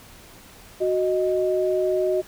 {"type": "tone pair together", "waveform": "sine", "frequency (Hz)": [370, 622.3], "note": ["F#4", "D#5"], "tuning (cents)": [0, 0], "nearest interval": "major sixth", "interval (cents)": 900, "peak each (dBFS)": [-21, -23], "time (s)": [0.8, 2.22], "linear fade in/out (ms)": 20, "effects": ["pink hiss -47 dBFS RMS until 2.27 s"]}